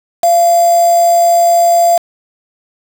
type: tone with quantisation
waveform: sine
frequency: 688 Hz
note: F5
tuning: 26 cents flat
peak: -6 dBFS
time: 0.23-1.98 s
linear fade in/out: 5 ms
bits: 3
effects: none